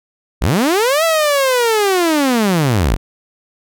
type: linear two-way sweep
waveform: sawtooth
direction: up then down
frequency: 36.71 to 667 to 36.71 Hz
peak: -8 dBFS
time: 0.41-2.97 s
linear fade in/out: 20 ms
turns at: 1.04 s
effects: none